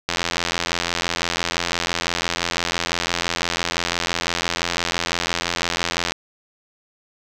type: click train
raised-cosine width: 0.2 ms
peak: -3 dBFS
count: 519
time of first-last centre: 0.09-6.12 s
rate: 85.9 Hz
effects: none